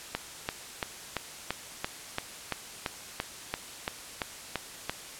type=click train; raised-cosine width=0.3 ms; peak=-13 dBFS; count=15; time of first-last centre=0.15-4.896 s; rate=2.95 Hz; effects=white hiss -44 dBFS RMS until 5.19 s + low-pass 10000 Hz 12 dB/octave